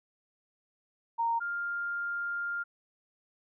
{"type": "tone pair in turn", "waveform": "sine", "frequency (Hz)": [926, 1401], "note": ["A#5", "F6"], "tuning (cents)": [-12, 5], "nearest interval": "perfect fifth", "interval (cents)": 717, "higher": "second", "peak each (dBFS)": [-26, -31], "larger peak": "first", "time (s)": [[1.18, 1.4], [1.4, 2.64]], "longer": "second", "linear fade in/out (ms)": 20, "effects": []}